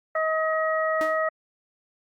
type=harmonic tone; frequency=634 Hz; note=D#5; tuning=32 cents sharp; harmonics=1 / 2 / 3; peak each=-24 / -27 / -29 dBFS; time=0.15-1.29 s; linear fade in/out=5 ms
type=tone with exponential decay; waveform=sawtooth; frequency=311.1 Hz; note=D#4; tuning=in tune; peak=-24 dBFS; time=1.01-1.24 s; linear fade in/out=0 ms; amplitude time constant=49 ms
effects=Opus 48 kbps